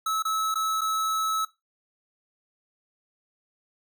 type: tone with dropouts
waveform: square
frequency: 1299 Hz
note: E6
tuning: 26 cents flat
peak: -25 dBFS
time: 0.06-1.45 s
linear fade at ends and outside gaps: 5 ms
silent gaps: 0.224-0.251 / 0.543-0.555 / 0.81-0.815 s
effects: noise-tail reverb RT60 0.2 s tail -17 dB re dry